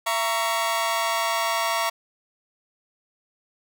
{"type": "chord", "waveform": "sawtooth", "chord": "A# diminished", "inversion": "second", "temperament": "just", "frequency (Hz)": [671.3, 932.3, 1118.8], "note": ["E5", "A#5", "C#6"], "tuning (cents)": [31, 0, 16], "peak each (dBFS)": -23, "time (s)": [0.06, 1.9], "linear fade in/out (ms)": 10, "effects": []}